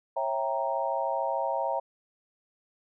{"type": "chord", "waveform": "sine", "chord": "C# diminished seventh", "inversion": "none", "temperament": "equal with one note detuned", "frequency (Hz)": [546.1, 659.3, 784, 932.3], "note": ["C#5", "E5", "G5", "Bb5"], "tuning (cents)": [-26, 0, 0, 0], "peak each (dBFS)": [-32, -32, -33, -31], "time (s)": [0.16, 1.8], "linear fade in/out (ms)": 10, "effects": []}